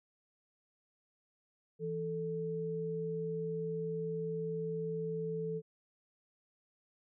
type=tone pair together; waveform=sine; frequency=164.81 / 440 Hz; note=E3 / A4; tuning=0 / 0 cents; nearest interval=octave + perfect fourth; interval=1700 cents; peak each=-39 / -36 dBFS; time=1.79-5.62 s; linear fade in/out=50 ms; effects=none